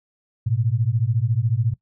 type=beating tone pair; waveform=sine; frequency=108 / 122 Hz; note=A2 / B2; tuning=-32 / -21 cents; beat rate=14 Hz; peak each=-21 dBFS; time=0.46-1.74 s; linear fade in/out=10 ms; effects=noise-tail reverb RT60 0.1 s tail -19 dB re dry